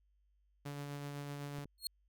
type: tone with tremolo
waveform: sawtooth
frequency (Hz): 143.4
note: D3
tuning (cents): -41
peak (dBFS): -37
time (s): 0.65-1.65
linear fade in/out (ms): 10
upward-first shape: sine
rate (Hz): 7.9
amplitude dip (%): 25
type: clicks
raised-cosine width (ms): 3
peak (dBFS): -38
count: 2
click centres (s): 1.586 / 1.656
type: tone with exponential growth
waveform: sawtooth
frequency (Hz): 4281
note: C8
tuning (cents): +39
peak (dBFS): -29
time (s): 1.78-1.87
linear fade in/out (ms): 1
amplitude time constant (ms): 18
effects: added 50 Hz sine -70 dBFS peak until 2.08 s